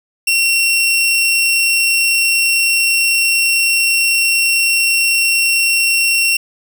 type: tone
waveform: sawtooth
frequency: 2729 Hz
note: F7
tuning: 41 cents flat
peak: -8 dBFS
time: 0.27-6.37 s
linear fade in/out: 5 ms
effects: none